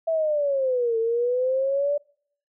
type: linear two-way sweep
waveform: sine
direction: down then up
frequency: 661 to 447.6 to 585 Hz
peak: -20 dBFS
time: 0.07-1.98 s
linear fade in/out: 10 ms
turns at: 0.98 s
effects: noise-tail reverb RT60 0.6 s tail -26 dB re dry